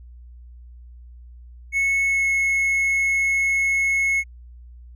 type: tone with pitch glide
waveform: triangle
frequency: 2198 to 2183 Hz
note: C#7 to C#7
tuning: -15 to -27 cents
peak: -16 dBFS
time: 1.72-4.24 s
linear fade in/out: 50 ms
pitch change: -12 cents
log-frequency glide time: 2.05-2.27 s
effects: added 60 Hz sine -40 dBFS peak until 4.95 s